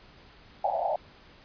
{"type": "band-pass noise", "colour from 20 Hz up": "pink", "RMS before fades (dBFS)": -28, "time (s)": [0.64, 0.96], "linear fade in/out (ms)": 5, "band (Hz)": [580, 840], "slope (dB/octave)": 96, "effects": ["pink hiss -54 dBFS RMS until 1.44 s", "resampled to 11025 Hz"]}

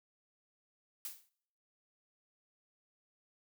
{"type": "noise with exponential decay", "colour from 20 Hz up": "blue", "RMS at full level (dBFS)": -39, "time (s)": [1.05, 1.29], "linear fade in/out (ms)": 1, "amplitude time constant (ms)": 52, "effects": ["noise-tail reverb RT60 0.7 s tail -24 dB re dry"]}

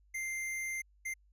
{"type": "tone bursts at uneven times", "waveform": "square", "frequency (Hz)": 2093, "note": "C7", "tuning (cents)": 0, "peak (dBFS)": -36, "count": 2, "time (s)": [[0.14, 0.82], [1.05, 1.14]], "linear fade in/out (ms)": 10, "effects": ["added 50 Hz sine -63 dBFS peak until 1.32 s", "resampled to 32000 Hz"]}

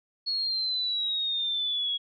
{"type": "exponential sweep", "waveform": "sine", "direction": "down", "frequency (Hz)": [4354, 3314], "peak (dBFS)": -26, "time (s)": [0.26, 1.98], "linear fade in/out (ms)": 20, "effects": []}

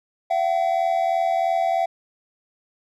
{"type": "tone pair together", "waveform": "triangle", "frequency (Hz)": [678, 761], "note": ["E5", "F#5"], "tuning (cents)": [49, 48], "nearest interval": "major second", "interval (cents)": 199, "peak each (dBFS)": [-19, -20], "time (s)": [0.3, 1.86], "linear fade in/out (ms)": 10, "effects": []}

